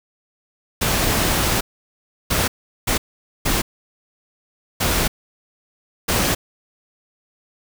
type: noise bursts at uneven times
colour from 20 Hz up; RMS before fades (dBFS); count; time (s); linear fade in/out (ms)
pink; -19; 6; 0.81-1.61 / 2.3-2.48 / 2.87-2.98 / 3.45-3.62 / 4.8-5.08 / 6.08-6.35; 10
effects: none